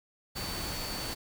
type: tone in noise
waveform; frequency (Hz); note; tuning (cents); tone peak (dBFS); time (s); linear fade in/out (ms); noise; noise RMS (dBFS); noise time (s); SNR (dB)
sine; 4501; C#8; +26; -40; 0.35-1.15; 20; pink; -37; 0.35-1.15; -6
effects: none